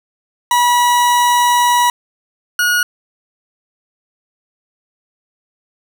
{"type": "tone pair in turn", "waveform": "40% pulse", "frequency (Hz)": [970, 1448.7], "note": ["B5", "F#6"], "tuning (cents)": [-31, -37], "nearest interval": "perfect fifth", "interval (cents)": 694, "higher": "second", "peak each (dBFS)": [-9, -11], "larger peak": "first", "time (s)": [[0.51, 1.9], [2.59, 2.83]], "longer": "first", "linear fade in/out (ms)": 2, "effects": []}